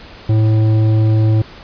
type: tone with tanh clipping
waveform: sine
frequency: 109.3 Hz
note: A2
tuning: 11 cents flat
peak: -11 dBFS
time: 0.29-1.42 s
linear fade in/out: 5 ms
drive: 11 dB
effects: pink hiss -37 dBFS RMS until 1.63 s + resampled to 11025 Hz